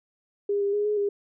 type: tone with pitch steps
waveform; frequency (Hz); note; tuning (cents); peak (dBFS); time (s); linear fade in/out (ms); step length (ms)
sine; 405.7 / 401.3 / 413.6 / 419.9 / 405.2; G#4 / G4 / G#4 / G#4 / G#4; -41 / +41 / -7 / +19 / -43; -22; 0.49-1.09; 5; 120
effects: none